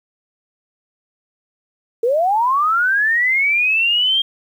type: linear sweep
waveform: sine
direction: up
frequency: 443.2 to 3218 Hz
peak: -13 dBFS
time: 2.03-4.22 s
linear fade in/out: 5 ms
effects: 8-bit